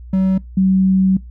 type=tone pair in turn; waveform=triangle / sine; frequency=189.5 / 189.5 Hz; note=F#3 / F#3; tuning=+42 / +42 cents; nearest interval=unison; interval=0 cents; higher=neither; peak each=-10 dBFS; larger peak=neither; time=0.13-0.38 / 0.57-1.17 s; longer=second; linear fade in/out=5 ms; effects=noise-tail reverb RT60 0.2 s tail -23 dB re dry + added 60 Hz sine -32 dBFS peak until 1.3 s